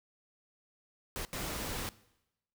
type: noise bursts at uneven times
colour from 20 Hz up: pink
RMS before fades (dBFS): -38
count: 2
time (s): 1.16-1.25 / 1.33-1.89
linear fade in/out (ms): 0
effects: noise-tail reverb RT60 0.9 s tail -20 dB re dry